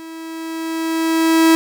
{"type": "tone with level ramp", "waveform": "45% pulse", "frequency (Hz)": 325.1, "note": "E4", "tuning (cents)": -24, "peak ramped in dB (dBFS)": [-32, -8], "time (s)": [0, 1.55], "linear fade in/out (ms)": 0, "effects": []}